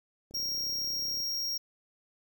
click train, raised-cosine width 2 ms, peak -40 dBFS, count 31, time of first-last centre 0.31-1.203 s, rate 33.6 Hz
square tone, 5588 Hz, F8, in tune, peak -31 dBFS, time 0.34-1.58 s, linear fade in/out 10 ms
effects 10-bit

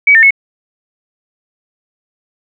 sine tone with pitch steps, 2273 / 1802 / 2195 Hz, C#7 / A6 / C#7, +43 / +41 / -18 cents, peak -3 dBFS, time 0.07-0.307 s, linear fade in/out 5 ms, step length 79 ms, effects none

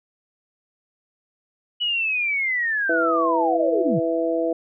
sine linear sweep, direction down, 2960 to 122.9 Hz, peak -20 dBFS, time 1.8-4 s, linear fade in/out 20 ms
harmonic tone, 165 Hz, E3, 2 cents sharp, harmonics 2 / 3 / 4, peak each -24 / -24 / -24 dBFS, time 2.89-4.53 s, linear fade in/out 5 ms
effects none

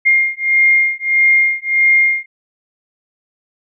sine beating tone pair, 2121 / 2122.6 Hz, C7 / C7, +23 / +24 cents, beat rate 1.6 Hz, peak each -13 dBFS, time 0.05-2.26 s, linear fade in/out 20 ms, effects none

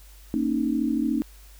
sine tone cluster, 230.5 / 274.5 / 307.9 Hz, A#3 / C#4 / D#4, -19 / -17 / -18 cents, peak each -26 dBFS, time 0.34-1.22 s, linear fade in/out 0 ms, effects added 50 Hz sine -46 dBFS peak until 1.59 s + white hiss -54 dBFS RMS until 1.59 s

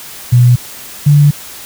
sine tone pair in turn, 122.6 / 145.8 Hz, B2 / D3, -12 / -12 cents, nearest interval minor third, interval 300 cents, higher second, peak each -3 dBFS, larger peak neither, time 0.32-0.56 / 1.06-1.31 s, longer second, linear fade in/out 10 ms, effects white hiss -30 dBFS RMS until 1.65 s

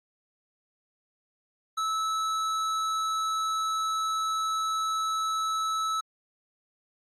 sine tone with hard clipping, 1305 Hz, E6, 18 cents flat, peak -28 dBFS, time 1.77-6.01 s, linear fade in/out 10 ms, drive 12 dB, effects AAC 64 kbps

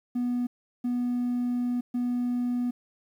triangle tone bursts at uneven times, 244.8 Hz, B3, 15 cents flat, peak -22 dBFS, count 3, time 0.15-0.47 / 0.84-1.81 / 1.94-2.71 s, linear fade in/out 10 ms, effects tanh soft clip ceiling -20 dBFS + 10-bit

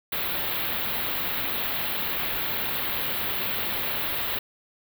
white band-stop noise, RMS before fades -28 dBFS, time 0.12-4.39 s, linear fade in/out 5 ms, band 4000 to 13000 Hz, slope 48 dB/octave, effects none

